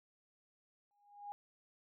sine tone with exponential growth, 818 Hz, G#5, 26 cents flat, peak -40 dBFS, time 0.91-1.32 s, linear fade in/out 0 ms, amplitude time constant 89 ms, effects none

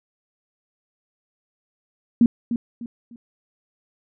sine tone with echo, 235.7 Hz, A#3, 19 cents sharp, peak -10 dBFS, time 2.21-2.26 s, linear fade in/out 2 ms, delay 300 ms, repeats 3, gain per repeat -10 dB, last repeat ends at 3.16 s, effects none

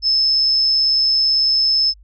sine tone with amplitude modulation, 5230 Hz, E8, 15 cents flat, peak -11 dBFS, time 0.02-1.94 s, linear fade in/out 50 ms, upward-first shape sine, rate 138 Hz, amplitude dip 35%, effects added 50 Hz sine -43 dBFS peak until 2.03 s

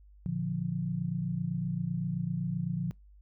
sine chord, Bb major, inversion none, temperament equal, 116.54 / 146.83 / 174.61 Hz, Bb2 / D3 / F3, 0 / 0 / 0 cents, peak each -38 / -34 / -32 dBFS, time 0.26-2.91 s, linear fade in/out 0 ms, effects noise-tail reverb RT60 0.2 s tail -26 dB re dry + added 50 Hz sine -53 dBFS peak until 3.21 s

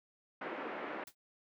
pink band-pass noise, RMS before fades -42 dBFS, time 0.41-1.04 s, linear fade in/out 5 ms, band 270 to 2200 Hz, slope 24 dB/octave
white noise with exponential decay, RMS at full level -45 dBFS, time 1.07-1.15 s, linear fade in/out 5 ms, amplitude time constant 16 ms
effects none

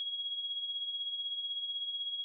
sine tone with tremolo, 3310 Hz, G#7, 6 cents flat, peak -32 dBFS, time 0-2.24 s, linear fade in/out 0 ms, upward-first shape triangle, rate 16 Hz, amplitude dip 60%, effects none

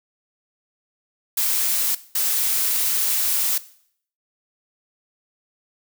blue noise bursts at uneven times, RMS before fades -21 dBFS, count 2, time 1.37-1.95 / 2.15-3.58 s, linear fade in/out 5 ms, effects noise-tail reverb RT60 0.6 s tail -17 dB re dry

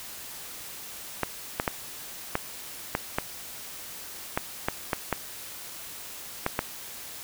clicks, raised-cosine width 0.5 ms, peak -9 dBFS, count 12, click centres 1.233 / 1.599 / 1.678 / 2.354 / 2.951 / 3.185 / 4.375 / 4.685 / 4.932 / 5.127 / 6.464 / 6.591 s, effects white hiss -41 dBFS RMS until 7.23 s

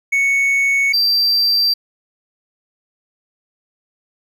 triangle tone pair in turn, 2217 / 4698 Hz, C#7 / D8, 0 / 0 cents, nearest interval octave + minor second, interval 1300 cents, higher second, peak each -11 dBFS, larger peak neither, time 0.12-0.93 / 0.93-1.74 s, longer neither, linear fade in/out 10 ms, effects none

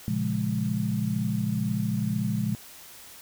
sine chord, Bb minor seventh, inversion none, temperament equal, 116.54 / 138.59 / 174.61 / 207.7 Hz, Bb2 / Db3 / F3 / Ab3, 0 / 0 / 0 / 0 cents, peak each -30 / -32 / -31 / -28 dBFS, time 0.08-2.55 s, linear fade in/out 0 ms, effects white hiss -47 dBFS RMS until 3.21 s

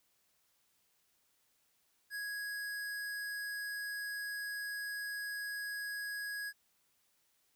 square tone, 1661.2 Hz, G#6, in tune, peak -39 dBFS, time 2.1-6.53 s, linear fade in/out 50 ms, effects white hiss -75 dBFS RMS until 7.55 s

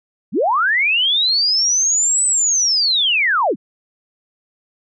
sine linear two-way sweep, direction up then down, 140.9 to 8100 to 140.9 Hz, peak -13 dBFS, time 0.32-3.56 s, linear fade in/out 50 ms, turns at 2.26 s, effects none

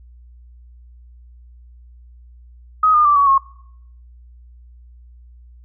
sine tone with pitch steps, 1260 / 1214.3 / 1170.2 / 1127.7 / 1086.8 Hz, D#6 / D#6 / D6 / C#6 / C#6, +21 / -43 / -7 / +29 / -35 cents, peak -10 dBFS, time 2.83-3.38 s, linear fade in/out 5 ms, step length 110 ms, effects noise-tail reverb RT60 0.7 s tail -21 dB re dry + added 60 Hz sine -41 dBFS peak until 5.64 s

